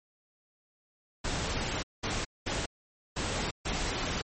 pink noise bursts at uneven times, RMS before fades -32 dBFS, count 5, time 1.24-1.83 / 2.03-2.25 / 2.46-2.66 / 3.16-3.51 / 3.65-4.22 s, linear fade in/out 10 ms, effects MP3 32 kbps

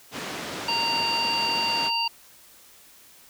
pink band-pass noise, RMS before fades -34 dBFS, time 0.11-1.91 s, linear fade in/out 50 ms, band 210 to 5900 Hz, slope 12 dB/octave
harmonic tone, 928 Hz, A#5, 8 cents flat, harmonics 1 / 3 / 5, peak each -27 / -27 / -27 dBFS, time 0.68-2.08 s, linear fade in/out 5 ms
effects white hiss -52 dBFS RMS until 3.29 s

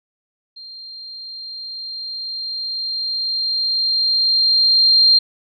sine tone with level ramp, 4186 Hz, C8, in tune, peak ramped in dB -34 to -8 dBFS, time 0.56-5.19 s, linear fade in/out 10 ms, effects none

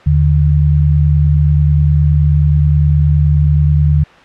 sine tone pair together, 78.6 / 148.09 Hz, D#2 / D3, +18 / +15 cents, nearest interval major seventh, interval 1097 cents, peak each -10 dBFS, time 0.06-4.04 s, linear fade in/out 10 ms, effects white hiss -39 dBFS RMS until 4.24 s + low-pass 2000 Hz 12 dB/octave

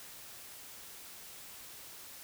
silence, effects white hiss -50 dBFS RMS until 2.23 s

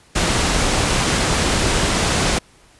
pink low-pass noise, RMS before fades -18 dBFS, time 0.15-2.39 s, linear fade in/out 10 ms, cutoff 9500 Hz, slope 24 dB/octave, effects pink hiss -51 dBFS RMS until 2.79 s + resampled to 24000 Hz

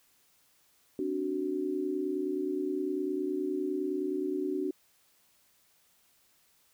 sine tone cluster, 263.9 / 293.6 / 372.5 Hz, C4 / D4 / F#4, +15 / 0 / +12 cents, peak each -39 / -33 / -32 dBFS, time 0.99-4.71 s, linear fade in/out 2 ms, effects white hiss -67 dBFS RMS until 6.73 s

